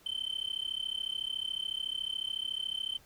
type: tone with amplitude modulation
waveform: sine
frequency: 3086 Hz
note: G7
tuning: 28 cents flat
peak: -27 dBFS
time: 0.06-2.98 s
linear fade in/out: 5 ms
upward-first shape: sine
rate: 33.9 Hz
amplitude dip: 100%
effects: tanh soft clip ceiling -29 dBFS + pink hiss -61 dBFS RMS until 3.05 s